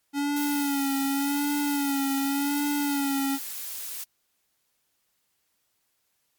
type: tone with vibrato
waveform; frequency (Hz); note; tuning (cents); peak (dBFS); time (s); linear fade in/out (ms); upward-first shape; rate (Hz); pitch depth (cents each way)
square; 281.9; C#4; +29; -25; 0.13-3.39; 50; sine; 0.88; 49
type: noise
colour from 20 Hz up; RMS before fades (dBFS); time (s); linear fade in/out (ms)
blue; -35; 0.36-4.04; 5
effects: white hiss -73 dBFS RMS until 6.38 s + MP3 96 kbps